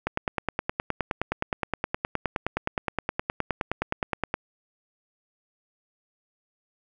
click train, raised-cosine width 0.5 ms, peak -10 dBFS, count 42, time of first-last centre 0.07-4.341 s, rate 9.6 Hz, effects none

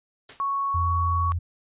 white noise with exponential decay, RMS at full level -36 dBFS, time 0.29-0.49 s, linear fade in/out 5 ms, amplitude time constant 43 ms
sine tone with pitch glide, 1108.7 to 1119 Hz, C#6 to C#6, 0 to +16 cents, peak -23 dBFS, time 0.4-1.32 s, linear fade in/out 0 ms, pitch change +16 cents, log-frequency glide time 0.71-0.9 s
sine tone, 85.8 Hz, F2, 30 cents flat, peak -23 dBFS, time 0.74-1.39 s, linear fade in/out 10 ms
effects resampled to 8000 Hz

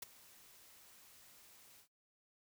white noise with ADSR envelope, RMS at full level -43 dBFS, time 0.02-1.88 s, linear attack 6 ms, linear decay 15 ms, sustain -19 dB, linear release 88 ms, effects noise-tail reverb RT60 0.1 s tail -17 dB re dry

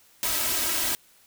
white noise with comb filter, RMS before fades -26 dBFS, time 0.23-0.95 s, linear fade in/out 0 ms, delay 3.1 ms, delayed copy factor +0.7, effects white hiss -58 dBFS RMS until 1.26 s

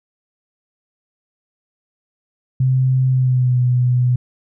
sine tone with pitch glide, 130 to 124.42 Hz, C3 to B2, -11 to +13 cents, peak -12 dBFS, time 2.6-4.16 s, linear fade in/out 5 ms, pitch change -76 cents, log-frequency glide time 3.1-3.59 s, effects none

